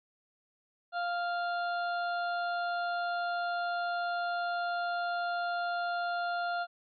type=harmonic tone; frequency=698.5 Hz; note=F5; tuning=in tune; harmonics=1 / 2 / 4 / 5 / 6; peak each=-32 / -35 / -52 / -50 / -48 dBFS; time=0.92-6.67 s; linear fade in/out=50 ms; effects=none